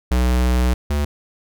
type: tone pair in turn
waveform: square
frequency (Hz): 62 / 72.93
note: B1 / D2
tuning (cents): +7 / -12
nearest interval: minor third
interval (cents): 281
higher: second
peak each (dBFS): -15 / -18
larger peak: first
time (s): 0.11-0.74 / 0.9-1.05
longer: first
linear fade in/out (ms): 5
effects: none